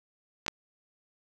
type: clicks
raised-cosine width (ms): 0.2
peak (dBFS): -16 / -9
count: 2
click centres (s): 0.464 / 0.481
effects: none